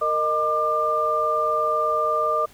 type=tone cluster; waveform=sine; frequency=461.8 / 617 / 1195 Hz; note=A#4 / D#5 / D6; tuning=-16 / -15 / +30 cents; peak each=-28 / -24 / -21 dBFS; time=0.01-2.46 s; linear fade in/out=10 ms; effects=pink hiss -51 dBFS RMS until 2.53 s